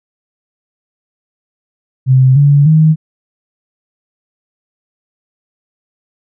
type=tone with pitch steps; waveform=sine; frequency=130.5 / 143.14 / 156.99 Hz; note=C3 / D3 / D#3; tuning=-4 / -44 / +16 cents; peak=-4 dBFS; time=2.06-2.96 s; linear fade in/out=50 ms; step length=300 ms; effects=none